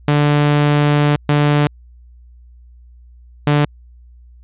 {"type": "tone bursts at uneven times", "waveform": "sawtooth", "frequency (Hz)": 146.83, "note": "D3", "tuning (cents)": 0, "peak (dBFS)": -7, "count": 3, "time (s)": [[0.08, 1.16], [1.29, 1.67], [3.47, 3.65]], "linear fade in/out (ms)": 2, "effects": ["added 60 Hz sine -40 dBFS peak until 4.43 s", "resampled to 8000 Hz"]}